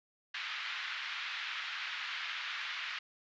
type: band-pass noise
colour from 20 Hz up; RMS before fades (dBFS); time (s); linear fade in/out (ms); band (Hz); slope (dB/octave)
pink; -40; 0.34-2.99; 5; 1400 to 3700; 24
effects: resampled to 16000 Hz